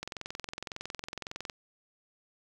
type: click train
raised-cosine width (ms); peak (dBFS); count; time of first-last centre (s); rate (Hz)
0.2; -20; 33; 0.03-1.498; 21.8
effects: 8-bit